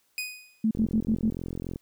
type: tone with exponential decay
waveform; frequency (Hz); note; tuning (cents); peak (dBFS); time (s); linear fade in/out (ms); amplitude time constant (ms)
sawtooth; 2489; D#7; 0; -24; 0.18-0.64; 1; 100
type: tone bursts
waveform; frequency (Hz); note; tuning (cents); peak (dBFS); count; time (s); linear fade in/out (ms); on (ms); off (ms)
sine; 220; A3; 0; -20; 5; 0.64-1.298; 5; 70; 77
type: click train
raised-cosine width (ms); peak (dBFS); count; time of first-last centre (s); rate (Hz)
3; -21; 45; 0.75-1.759; 43.6
effects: white hiss -69 dBFS RMS until 1.81 s